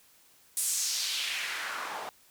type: noise with band-pass filter sweep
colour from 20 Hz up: white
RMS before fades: -33 dBFS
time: 0.57-2.09 s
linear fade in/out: 0 ms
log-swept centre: 9700 to 710 Hz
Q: 2
effects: white hiss -61 dBFS RMS until 2.3 s